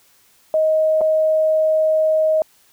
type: tone with dropouts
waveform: sine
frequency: 628 Hz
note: D#5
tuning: 16 cents sharp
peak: -13 dBFS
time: 0.54-2.42 s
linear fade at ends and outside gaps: 1 ms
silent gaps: 1.009-1.014 s
effects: white hiss -55 dBFS RMS until 2.72 s